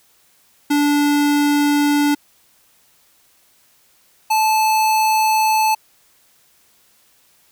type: tone pair in turn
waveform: square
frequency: 290.8 / 871.4 Hz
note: D4 / A5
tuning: -17 / -17 cents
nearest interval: octave + perfect fifth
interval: 1900 cents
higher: second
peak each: -14 dBFS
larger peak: neither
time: 0.7-2.15 / 4.3-5.75 s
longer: neither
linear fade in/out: 10 ms
effects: white hiss -56 dBFS RMS until 7.51 s